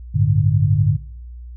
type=chord; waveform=sine; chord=G suspended second; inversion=none; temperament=equal; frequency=98 / 110 / 146.83 Hz; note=G2 / A2 / D3; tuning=0 / 0 / 0 cents; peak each=-17 dBFS; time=0.14-0.97 s; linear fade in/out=20 ms; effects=noise-tail reverb RT60 0.7 s tail -22 dB re dry + added 60 Hz sine -32 dBFS peak until 1.56 s